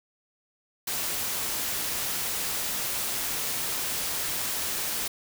white noise, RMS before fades -30 dBFS, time 0.87-5.08 s, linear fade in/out 5 ms, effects none

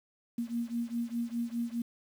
sine beating tone pair, 233.1 / 238 Hz, A#3 / A#3, 0 / +36 cents, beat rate 4.9 Hz, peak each -34 / -35 dBFS, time 0.38-1.82 s, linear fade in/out 5 ms, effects 9-bit

